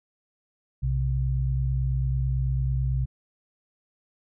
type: tone pair together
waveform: sine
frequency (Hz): 61.73 / 130.81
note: B1 / C3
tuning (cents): 0 / 0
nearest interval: octave + minor second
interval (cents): 1300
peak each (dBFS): -25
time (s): 0.82-3.06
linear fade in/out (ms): 20
effects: none